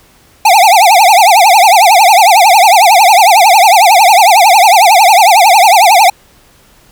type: tone with vibrato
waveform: square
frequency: 784 Hz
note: G5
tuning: in tune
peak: -3 dBFS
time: 0.45-6.1 s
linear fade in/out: 5 ms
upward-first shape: triangle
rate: 11 Hz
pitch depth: 280 cents each way
effects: pink hiss -45 dBFS RMS until 6.91 s